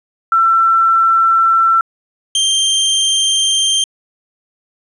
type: tone pair in turn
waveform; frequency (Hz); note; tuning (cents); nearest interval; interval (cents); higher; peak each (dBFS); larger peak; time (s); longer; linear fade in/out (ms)
sine / sawtooth; 1343 / 3163; E6 / G7; +32 / +15; octave + minor third; 1483; second; -8; neither; 0.32-1.81 / 2.35-3.84; neither; 2
effects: resampled to 24000 Hz + 8-bit